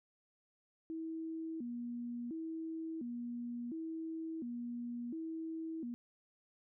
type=tone with vibrato; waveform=sine; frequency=278.4 Hz; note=C#4; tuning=8 cents sharp; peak=-39 dBFS; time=0.9-5.94 s; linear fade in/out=0 ms; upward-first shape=square; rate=0.71 Hz; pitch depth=260 cents each way; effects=none